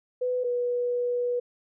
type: tone pair in turn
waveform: sine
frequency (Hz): 499.5 / 487.8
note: B4 / B4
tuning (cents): +20 / -21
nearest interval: unison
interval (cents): 41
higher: first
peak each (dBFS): -24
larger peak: neither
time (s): 0.21-0.44 / 0.44-1.4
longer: second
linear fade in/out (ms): 10
effects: none